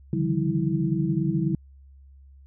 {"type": "tone cluster", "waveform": "sine", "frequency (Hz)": [141.2, 152.5, 168.8, 192.7, 325.6], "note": ["C#3", "D#3", "E3", "G3", "E4"], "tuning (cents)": [32, -34, 41, -29, -21], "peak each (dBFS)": -28, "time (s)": [0.13, 1.55], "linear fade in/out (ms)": 2, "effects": ["added 68 Hz sine -47 dBFS peak until 2.46 s"]}